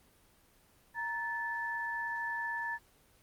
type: tone pair together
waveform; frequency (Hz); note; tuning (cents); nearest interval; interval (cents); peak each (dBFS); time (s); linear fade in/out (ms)
sine; 934 / 1746; A#5 / A6; +3 / -14; major seventh; 1083; -38 / -35; 0.94-2.79; 50
effects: pink hiss -65 dBFS RMS until 3.22 s + Opus 24 kbps